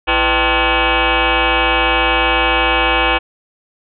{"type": "tone with frequency modulation", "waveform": "sine", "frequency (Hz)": 893, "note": "A5", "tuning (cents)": 25, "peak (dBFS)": -11, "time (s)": [0.07, 3.19], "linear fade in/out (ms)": 20, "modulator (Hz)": 279, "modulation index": 7.5, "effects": []}